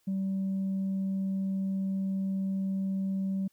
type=tone; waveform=sine; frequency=192.6 Hz; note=G3; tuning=30 cents flat; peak=-26 dBFS; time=0.07-3.48 s; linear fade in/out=10 ms; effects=tanh soft clip ceiling -26 dBFS + white hiss -71 dBFS RMS until 3.52 s